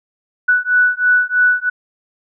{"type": "beating tone pair", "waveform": "sine", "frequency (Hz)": [1480, 1483.1], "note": ["F#6", "F#6"], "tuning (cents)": [0, 4], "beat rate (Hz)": 3.1, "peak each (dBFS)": -14, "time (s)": [0.48, 1.7], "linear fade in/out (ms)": 10, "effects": []}